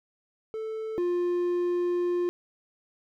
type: tone pair in turn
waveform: triangle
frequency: 440 / 352.5 Hz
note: A4 / F4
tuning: 0 / +16 cents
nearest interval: major third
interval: 384 cents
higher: first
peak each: -29 / -22 dBFS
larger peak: second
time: 0.54-0.98 / 0.98-2.29 s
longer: second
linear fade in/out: 0 ms
effects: none